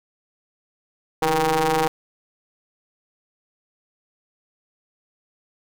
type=ring-modulated tone; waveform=sawtooth; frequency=155.56 Hz; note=D#3; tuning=in tune; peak=-11 dBFS; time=1.22-1.88 s; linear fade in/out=5 ms; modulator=634 Hz; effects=none